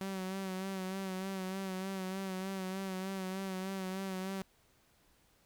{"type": "tone with vibrato", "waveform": "sawtooth", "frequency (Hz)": 190, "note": "F#3", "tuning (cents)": 46, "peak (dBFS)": -33, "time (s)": [0.01, 4.42], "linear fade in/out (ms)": 0, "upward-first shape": "sine", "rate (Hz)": 3.3, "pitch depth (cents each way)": 39, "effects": ["pink hiss -69 dBFS RMS until 5.45 s"]}